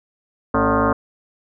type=tone with frequency modulation; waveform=sine; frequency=394.2 Hz; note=G4; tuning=10 cents sharp; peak=-14 dBFS; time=0.54-0.93 s; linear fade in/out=5 ms; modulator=168 Hz; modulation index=5.7; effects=none